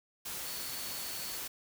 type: tone in noise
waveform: sine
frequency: 4435 Hz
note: C#8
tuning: in tune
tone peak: -46 dBFS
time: 0.45-1.38 s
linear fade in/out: 10 ms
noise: white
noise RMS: -40 dBFS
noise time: 0.25-1.48 s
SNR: -9 dB
effects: none